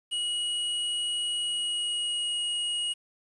square tone with pitch glide, 2907 to 2887 Hz, F#7 to F#7, -31 to -43 cents, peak -28 dBFS, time 0.11-2.94 s, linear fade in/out 20 ms, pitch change -12 cents, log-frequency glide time 1.36-2.4 s, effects resampled to 24000 Hz + 9-bit

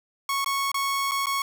sawtooth tone with dropouts, 1104 Hz, C#6, 7 cents flat, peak -20 dBFS, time 0.29-1.42 s, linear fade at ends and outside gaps 2 ms, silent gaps 0.445-0.46 / 0.717-0.743 / 1.112-1.117 / 1.259-1.268 s, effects none

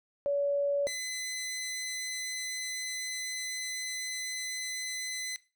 sine / 15% pulse tone pair in turn, 568 / 2024 Hz, C#5 / B6, +42 / +42 cents, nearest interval octave + minor seventh, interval 2200 cents, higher second, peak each -26 / -28 dBFS, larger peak first, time 0.26-0.87 / 0.87-5.36 s, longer second, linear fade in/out 0 ms, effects noise-tail reverb RT60 0.3 s tail -17 dB re dry

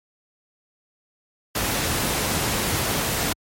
pink noise, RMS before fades -23 dBFS, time 1.55-3.33 s, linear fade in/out 5 ms, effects high-pass 60 Hz 12 dB/octave + MP3 64 kbps

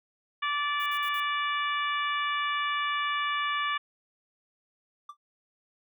harmonic tone, 582 Hz, D5, 16 cents flat, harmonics 2 / 3 / 4 / 5 / 6, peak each -29 / -33 / -35 / -37 / -39 dBFS, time 0.42-3.78 s, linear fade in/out 10 ms
violet noise bursts, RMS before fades -46 dBFS, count 4, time 0.8-1.201 s, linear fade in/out 0 ms, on 59 ms, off 55 ms
triangle tone with exponential decay, 1174.7 Hz, D6, in tune, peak -34 dBFS, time 5.09-5.17 s, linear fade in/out 5 ms, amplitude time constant 16 ms
effects none

